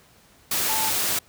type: tone in noise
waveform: sine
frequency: 880 Hz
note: A5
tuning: in tune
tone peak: -27 dBFS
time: 0.69-0.9 s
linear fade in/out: 5 ms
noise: white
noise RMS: -24 dBFS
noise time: 0.51-1.19 s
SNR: -6 dB
effects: pink hiss -55 dBFS RMS until 1.28 s + high-pass 60 Hz 12 dB/octave